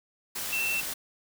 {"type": "tone in noise", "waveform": "sine", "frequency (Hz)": 2687, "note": "E7", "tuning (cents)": 33, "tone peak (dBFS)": -27, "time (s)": [0.52, 0.81], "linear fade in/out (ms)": 10, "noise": "white", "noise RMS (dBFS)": -34, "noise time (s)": [0.35, 0.94], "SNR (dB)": 4, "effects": []}